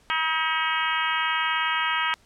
harmonic tone, 319.1 Hz, D#4, 44 cents sharp, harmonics 3 / 4 / 5 / 6 / 7 / 8 / 9 / 10, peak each -29 / -28 / -30 / -31 / -31 / -34 / -32 / -33 dBFS, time 0.1-2.14 s, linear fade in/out 0 ms, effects pink hiss -59 dBFS RMS until 2.25 s + low-pass 9000 Hz 12 dB/octave

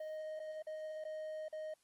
triangle tone with dropouts, 622.3 Hz, D#5, in tune, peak -39 dBFS, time 0-1.74 s, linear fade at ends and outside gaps 5 ms, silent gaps 0.394-0.399 / 0.623-0.668 / 1.041-1.05 / 1.484-1.526 s, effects white hiss -75 dBFS RMS until 1.83 s + Opus 32 kbps

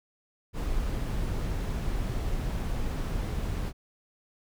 brown noise, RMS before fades -30 dBFS, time 0.53-3.73 s, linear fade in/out 50 ms, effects none

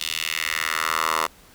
10% pulse tone with high-pass filter sweep, 79.9 Hz, D#2, 47 cents sharp, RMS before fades -25 dBFS, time 0-1.27 s, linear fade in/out 10 ms, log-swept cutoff 3300 to 900 Hz, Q 2.1, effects pink hiss -51 dBFS RMS until 1.54 s

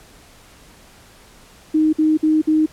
sine tone bursts, 311.1 Hz, D#4, in tune, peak -12 dBFS, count 4, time 1.74-2.662 s, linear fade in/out 10 ms, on 190 ms, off 54 ms, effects pink hiss -47 dBFS RMS until 2.72 s + low-pass 12000 Hz 12 dB/octave

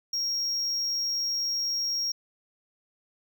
triangle tone, 5588 Hz, F8, in tune, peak -25 dBFS, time 0.13-2.12 s, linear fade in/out 5 ms, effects 11-bit

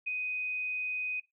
sine tone with ADSR envelope, 2500 Hz, D#7, 8 cents sharp, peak -29 dBFS, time 0.06-1.2 s, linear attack 17 ms, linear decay 11 ms, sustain -3 dB, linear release 5 ms, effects noise-tail reverb RT60 0.2 s tail -20 dB re dry

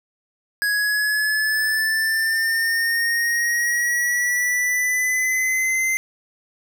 square linear sweep, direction up, 1661.2 to 2078 Hz, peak -19 dBFS, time 0.62-5.97 s, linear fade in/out 0 ms, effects none

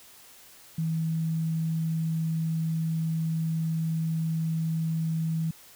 sine tone, 161.7 Hz, E3, 33 cents flat, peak -25 dBFS, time 0.78-5.51 s, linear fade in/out 5 ms, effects white hiss -52 dBFS RMS until 5.75 s

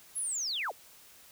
sine linear sweep, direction down, 11175 to 332.5 Hz, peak -31 dBFS, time 0.15-0.72 s, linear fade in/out 20 ms, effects white hiss -56 dBFS RMS until 1.31 s

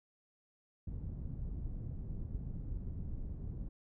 pink low-pass noise, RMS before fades -41 dBFS, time 0.87-3.69 s, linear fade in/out 5 ms, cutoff 150 Hz, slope 12 dB/octave, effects none

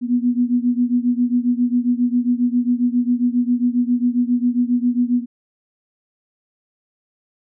sine beating tone pair, 241.6 / 249 Hz, B3 / B3, -38 / +14 cents, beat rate 7.4 Hz, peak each -17 / -19 dBFS, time 0.01-5.26 s, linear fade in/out 50 ms, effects none

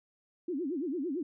sine tone with vibrato, 310 Hz, D#4, 6 cents flat, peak -31 dBFS, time 0.48-1.23 s, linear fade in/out 5 ms, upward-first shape sine, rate 8.9 Hz, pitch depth 300 cents each way, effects none

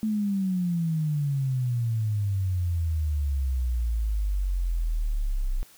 sine exponential sweep, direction down, 220 to 31 Hz, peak -23 dBFS, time 0.03-5.63 s, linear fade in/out 0 ms, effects white hiss -54 dBFS RMS until 5.77 s

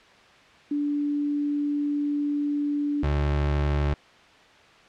sine / 30% pulse tone pair in turn, 290.9 / 72.72 Hz, D4 / D2, -16 / -16 cents, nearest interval 2 octaves, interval 2400 cents, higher first, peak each -23 / -19 dBFS, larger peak second, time 0.71-3.03 / 3.03-3.94 s, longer first, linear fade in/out 5 ms, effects white hiss -52 dBFS RMS until 4.88 s + low-pass 3000 Hz 12 dB/octave

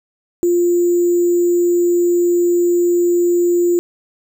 sine tone with sample-and-hold, 349.2 Hz, F4, in tune, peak -11 dBFS, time 0.43-3.79 s, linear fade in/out 0 ms, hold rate 7350 Hz, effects none

